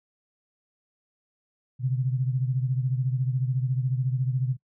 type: beating tone pair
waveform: sine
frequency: 126.6 / 140.6 Hz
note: B2 / C#3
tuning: +43 / +25 cents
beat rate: 14 Hz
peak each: -24 / -29 dBFS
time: 1.79-4.57 s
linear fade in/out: 50 ms
effects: noise-tail reverb RT60 0.1 s tail -23 dB re dry